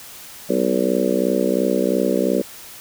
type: harmonic tone with a mistuned harmonic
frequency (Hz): 62.9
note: B1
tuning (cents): +32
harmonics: 3 / 4 / 5 / 6 / 7 / 8 / 9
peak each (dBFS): -24 / -24 / -24 / -24 / -24 / -24 / -24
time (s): 0.49-2.42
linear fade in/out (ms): 10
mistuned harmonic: 3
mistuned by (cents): +59
effects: white hiss -39 dBFS RMS until 2.8 s